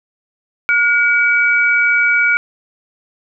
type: tone pair together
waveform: sine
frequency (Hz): 1436.9 / 2281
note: F6 / C#7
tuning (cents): +49 / +49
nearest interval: minor sixth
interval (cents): 800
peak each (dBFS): -13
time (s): 0.69-2.37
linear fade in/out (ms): 0
effects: none